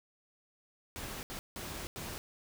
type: noise bursts at uneven times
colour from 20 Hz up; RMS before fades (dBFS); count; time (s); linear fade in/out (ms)
pink; -42; 4; 0.96-1.23 / 1.3-1.39 / 1.56-1.87 / 1.96-2.18; 0
effects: none